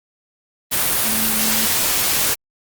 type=tone in noise; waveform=sine; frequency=220 Hz; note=A3; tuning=in tune; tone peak=-26 dBFS; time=1.04-1.67 s; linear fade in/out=20 ms; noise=white; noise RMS=-18 dBFS; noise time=0.71-2.35 s; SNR=-11 dB; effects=Opus 32 kbps